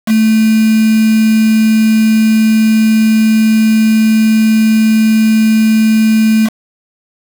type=tone with quantisation; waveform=sine; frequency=219.7 Hz; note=A3; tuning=2 cents flat; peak=-6 dBFS; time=0.06-6.5 s; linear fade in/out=50 ms; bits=3; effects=none